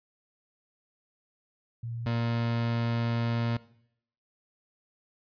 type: tone pair in turn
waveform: sine / 30% pulse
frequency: 116.54 / 116.94 Hz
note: A#2 / A#2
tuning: 0 / +6 cents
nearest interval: unison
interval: 6 cents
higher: second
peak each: -33 / -24 dBFS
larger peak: second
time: 1.83-2.06 / 2.06-3.57 s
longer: second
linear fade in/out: 5 ms
effects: noise-tail reverb RT60 0.7 s tail -19 dB re dry + resampled to 11025 Hz